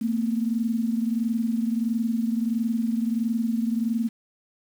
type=tone pair together; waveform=sine; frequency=225.4 / 246.9 Hz; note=A3 / B3; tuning=+42 / 0 cents; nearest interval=major second; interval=158 cents; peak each=-23 / -28 dBFS; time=0.01-4.09 s; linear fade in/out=10 ms; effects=8-bit